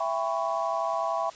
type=chord; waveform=sine; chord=C# half-diminished seventh; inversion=first; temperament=just; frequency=665.2 / 798.3 / 997.9 / 1108.7 Hz; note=E5 / G5 / B5 / C#6; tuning=+16 / +31 / +18 / 0 cents; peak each=-29 / -32 / -32 / -32 dBFS; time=0-1.3 s; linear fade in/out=5 ms; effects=white hiss -48 dBFS RMS until 1.35 s + resampled to 16000 Hz